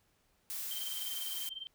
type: noise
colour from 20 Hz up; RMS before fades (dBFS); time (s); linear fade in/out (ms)
blue; -40; 0.5-1.49; 0
type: tone with tremolo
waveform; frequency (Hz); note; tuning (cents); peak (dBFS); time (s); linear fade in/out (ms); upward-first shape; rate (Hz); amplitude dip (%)
sine; 3136; G7; 0; -37; 0.71-1.67; 0; triangle; 20; 95
effects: pink hiss -73 dBFS RMS until 1.74 s